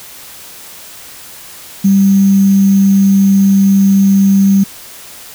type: tone with sample-and-hold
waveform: sine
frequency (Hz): 196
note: G3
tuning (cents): 0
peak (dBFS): -5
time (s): 1.84-4.64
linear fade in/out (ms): 10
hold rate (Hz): 6300
effects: white hiss -33 dBFS RMS until 5.34 s